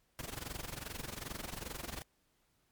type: noise with amplitude modulation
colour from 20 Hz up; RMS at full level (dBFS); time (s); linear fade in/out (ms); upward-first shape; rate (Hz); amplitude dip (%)
pink; -40; 0.19-2.02; 0; sine; 22.5; 85
effects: pink hiss -75 dBFS RMS until 2.71 s + MP3 96 kbps